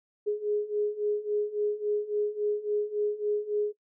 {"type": "beating tone pair", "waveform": "sine", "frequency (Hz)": [415.3, 418.9], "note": ["G#4", "G#4"], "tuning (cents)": [0, 15], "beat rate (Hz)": 3.6, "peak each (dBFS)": [-31, -28], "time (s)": [0.26, 3.73], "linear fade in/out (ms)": 20, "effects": ["noise-tail reverb RT60 0.1 s tail -21 dB re dry"]}